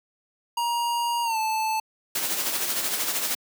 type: tone with pitch glide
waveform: square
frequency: 945 to 876.6 Hz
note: A#5 to A5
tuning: +23 to -7 cents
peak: -24 dBFS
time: 0.57-1.8 s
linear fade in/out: 5 ms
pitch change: -130 cents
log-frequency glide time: 1.23-1.38 s
type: noise with tremolo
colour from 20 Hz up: white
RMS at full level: -25 dBFS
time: 2.15-3.35 s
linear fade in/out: 5 ms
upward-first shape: sine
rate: 13 Hz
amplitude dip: 45%
effects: high-pass 200 Hz 12 dB/octave